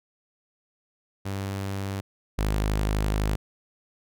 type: tone pair in turn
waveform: sawtooth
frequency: 98 / 51.91 Hz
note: G2 / G#1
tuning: 0 / 0 cents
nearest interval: major seventh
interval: 1100 cents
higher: first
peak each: -25 / -19 dBFS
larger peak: second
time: 1.25-2.01 / 2.38-3.36 s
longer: second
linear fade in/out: 10 ms
effects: none